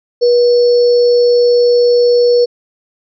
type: tone with sample-and-hold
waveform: sine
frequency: 483.6 Hz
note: B4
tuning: 36 cents flat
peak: -6 dBFS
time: 0.21-2.46 s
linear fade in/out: 20 ms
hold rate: 4900 Hz
effects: resampled to 16000 Hz